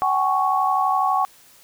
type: chord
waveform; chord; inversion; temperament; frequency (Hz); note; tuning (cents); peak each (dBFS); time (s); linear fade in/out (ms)
sine; F# suspended second; none; equal with one note detuned; 758.6 / 830.6 / 1108.7; F#5 / G#5 / C#6; +43 / 0 / 0; -21 / -24 / -20; 0.02-1.25; 0
effects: white hiss -51 dBFS RMS until 1.63 s